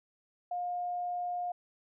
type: tone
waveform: sine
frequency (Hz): 711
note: F5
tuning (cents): +31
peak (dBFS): -32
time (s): 0.51-1.52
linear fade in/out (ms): 5
effects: none